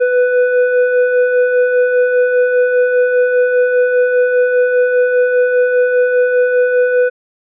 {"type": "tone with frequency modulation", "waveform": "sine", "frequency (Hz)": 497.5, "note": "B4", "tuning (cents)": 13, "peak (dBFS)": -9, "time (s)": [0, 7.1], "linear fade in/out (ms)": 20, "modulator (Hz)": 990, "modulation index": 0.63, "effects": []}